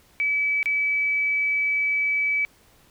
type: tone with dropouts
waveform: sine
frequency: 2294 Hz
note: D7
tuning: 41 cents flat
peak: -20 dBFS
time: 0.2-2.45 s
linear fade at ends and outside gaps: 0 ms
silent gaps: 0.629-0.658 s
effects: pink hiss -57 dBFS RMS until 2.9 s